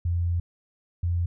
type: tone pair in turn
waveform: sine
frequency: 86.3 / 86.61 Hz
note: F2 / F2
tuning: -20 / -14 cents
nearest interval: unison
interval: 6 cents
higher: second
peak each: -22 dBFS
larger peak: neither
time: 0.05-0.4 / 1.03-1.26 s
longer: first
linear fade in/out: 5 ms
effects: none